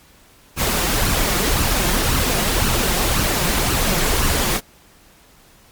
pink noise with flanger, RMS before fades -18 dBFS, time 0.56-4.61 s, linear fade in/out 50 ms, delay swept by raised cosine 0.69 to 5.69 ms, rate 1.9 Hz, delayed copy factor +0.5, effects pink hiss -50 dBFS RMS until 5.71 s + MP3 96 kbps

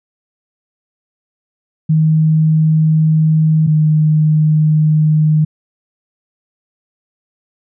sine tone pair in turn, 157.2 / 154.32 Hz, D#3 / D#3, +18 / -14 cents, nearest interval unison, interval 32 cents, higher first, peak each -8 dBFS, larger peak neither, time 1.89-3.67 / 3.67-5.45 s, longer neither, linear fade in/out 10 ms, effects none

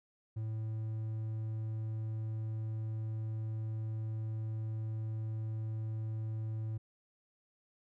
triangle tone, 110 Hz, A2, in tune, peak -33 dBFS, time 0.36-6.78 s, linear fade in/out 10 ms, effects none

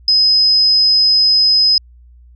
sine tone, 5060 Hz, D#8, 28 cents sharp, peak -8 dBFS, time 0.08-1.78 s, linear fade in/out 2 ms, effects added 60 Hz sine -40 dBFS peak until 2.35 s

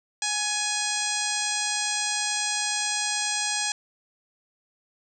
harmonic tone with a mistuned harmonic, 830.6 Hz, G#5, in tune, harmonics 1 / 2 / 3 / 4 / 5 / 6 / 7 / 8 / 9 / 10, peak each -34 / -34 / -34 / -34 / -34 / -34 / -34 / -34 / -34 / -34 dBFS, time 0.22-3.72 s, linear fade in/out 2 ms, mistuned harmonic 2, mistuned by +27 cents, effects none

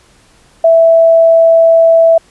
sine tone, 659.3 Hz, E5, in tune, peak -3 dBFS, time 0.64-2.18 s, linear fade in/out 5 ms, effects pink hiss -47 dBFS RMS until 2.3 s + resampled to 24000 Hz

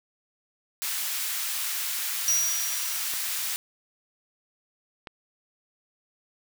white high-pass noise, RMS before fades -30 dBFS, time 0.82-3.56 s, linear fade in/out 0 ms, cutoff 1300 Hz, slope 12 dB/octave
square tone with exponential decay, 5780 Hz, F#8, 41 cents flat, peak -20 dBFS, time 2.28-3.53 s, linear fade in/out 1 ms, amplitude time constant 270 ms
clicks, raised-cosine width 0.3 ms, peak -22 dBFS, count 2, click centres 3.137 / 5.072 s
effects none

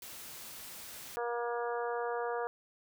white noise, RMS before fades -47 dBFS, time 0.02-1.16 s, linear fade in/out 2 ms
harmonic tone, 237.8 Hz, A#3, 35 cents sharp, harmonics 2 / 3 / 4 / 5 / 6 / 7, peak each -35 / -39 / -41 / -43 / -45 / -46 dBFS, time 1.17-2.47 s, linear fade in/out 0 ms
effects none

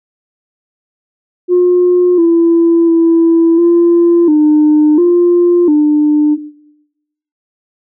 sine tone with pitch steps, 357.6 / 335.7 / 331.9 / 342.5 / 302.6 / 349.7 / 299.3 Hz, F4 / E4 / E4 / F4 / D#4 / F4 / D4, +41 / +32 / +12 / -34 / -48 / +2 / +33 cents, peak -4 dBFS, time 1.48-6.38 s, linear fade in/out 50 ms, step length 700 ms, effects noise-tail reverb RT60 1.0 s tail -20 dB re dry + tanh soft clip ceiling -2 dBFS

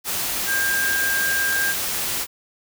sine tone in noise, 1600 Hz, G6, 35 cents sharp, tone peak -20 dBFS, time 0.46-1.75 s, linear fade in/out 50 ms, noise white, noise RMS -25 dBFS, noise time 0.04-2.27 s, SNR +2 dB, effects none

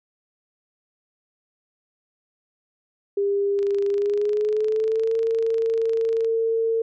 sine tone with pitch glide, 401.1 to 452.8 Hz, G4 to A4, +40 to +50 cents, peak -19 dBFS, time 3.17-6.82 s, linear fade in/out 5 ms, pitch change +210 cents, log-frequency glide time 3.88-5.16 s
click train, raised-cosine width 0.2 ms, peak -25 dBFS, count 69, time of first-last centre 3.59-6.246 s, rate 25.6 Hz
effects none

